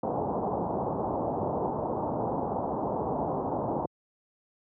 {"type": "low-pass noise", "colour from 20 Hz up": "white", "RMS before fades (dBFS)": -30, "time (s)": [0.03, 3.86], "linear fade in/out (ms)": 5, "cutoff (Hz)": 940, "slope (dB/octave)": 48, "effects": ["high-pass 100 Hz 12 dB/octave"]}